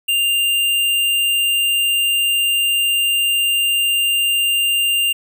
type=tone; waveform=square; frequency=2794 Hz; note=F7; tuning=in tune; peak=-15 dBFS; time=0.08-5.13 s; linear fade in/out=10 ms; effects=none